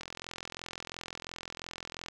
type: click train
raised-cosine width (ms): 0.2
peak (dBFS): -22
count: 90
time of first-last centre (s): 0.01-2.085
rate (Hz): 42.9
effects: none